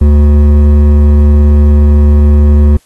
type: tone with hard clipping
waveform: sine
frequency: 73.42 Hz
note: D2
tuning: in tune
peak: -4 dBFS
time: 0.01-2.77 s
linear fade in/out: 5 ms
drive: 10 dB
effects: white hiss -49 dBFS RMS until 2.85 s + AAC 32 kbps